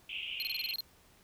white band-pass noise, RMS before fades -40 dBFS, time 0.09-0.74 s, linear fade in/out 5 ms, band 2400 to 3100 Hz, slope 96 dB/octave
square tone bursts, 4209 Hz, C8, 9 cents sharp, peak -34 dBFS, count 9, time 0.4-0.806 s, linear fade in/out 0 ms, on 22 ms, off 26 ms
effects pink hiss -63 dBFS RMS until 1.23 s

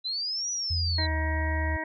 sine linear two-way sweep, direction up then down, 3951 to 5910 to 3951 Hz, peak -28 dBFS, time 0.04-1.07 s, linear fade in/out 20 ms, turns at 0.51 s
sine tone with pitch glide, 85.3 to 77.77 Hz, F2 to D#2, -40 to 0 cents, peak -26 dBFS, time 0.7-1.77 s, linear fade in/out 10 ms, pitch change -160 cents, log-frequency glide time 1-1.13 s
harmonic tone, 316 Hz, D#4, 27 cents sharp, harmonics 1 / 2 / 3 / 5 / 6 / 7, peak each -37 / -37 / -36 / -42 / -33 / -44 dBFS, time 0.98-1.84 s, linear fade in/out 5 ms
effects none

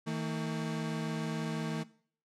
35% pulse tone pair together, 160.1 / 226.4 Hz, D#3 / A3, +50 / +50 cents, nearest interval tritone, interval 600 cents, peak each -34 / -34 dBFS, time 0.06-1.84 s, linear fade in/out 20 ms, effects noise-tail reverb RT60 0.5 s tail -18 dB re dry + low-pass 8000 Hz 12 dB/octave

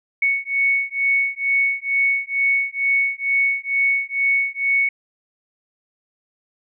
sine beating tone pair, 2217 / 2219.2 Hz, C#7 / C#7, 0 / +1 cents, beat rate 2.2 Hz, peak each -20 dBFS, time 0.22-4.89 s, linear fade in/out 5 ms, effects none

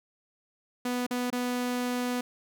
sawtooth tone with dropouts, 246.9 Hz, B3, in tune, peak -24 dBFS, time 0.85-2.21 s, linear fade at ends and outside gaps 5 ms, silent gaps 1.066-1.108 / 1.303-1.326 s, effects none

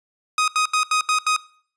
sawtooth tone bursts, 1252 Hz, D#6, 10 cents sharp, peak -13 dBFS, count 6, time 0.38-1.364 s, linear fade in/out 2 ms, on 99 ms, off 78 ms, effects noise-tail reverb RT60 0.5 s tail -20 dB re dry + resampled to 22050 Hz

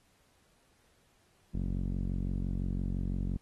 sawtooth tone with low-pass filter, 45.9 Hz, F#1, 13 cents flat, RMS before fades -33 dBFS, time 1.54-3.37 s, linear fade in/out 0 ms, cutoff 220 Hz, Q 2.1, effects pink hiss -69 dBFS RMS until 3.41 s + AAC 32 kbps

